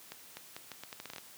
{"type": "accelerating click train", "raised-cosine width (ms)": 0.2, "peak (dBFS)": -25, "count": 12, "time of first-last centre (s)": [0.12, 1.182], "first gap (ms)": 250, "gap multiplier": 0.78, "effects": ["white hiss -54 dBFS RMS until 1.37 s", "high-pass 100 Hz 12 dB/octave"]}